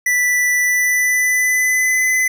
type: tone with pitch glide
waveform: square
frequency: 1975.5 to 2021 Hz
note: B6 to B6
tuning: 0 to +39 cents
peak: -14 dBFS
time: 0.06-2.28 s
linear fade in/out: 5 ms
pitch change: +39 cents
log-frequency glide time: 0.6-2.05 s
effects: none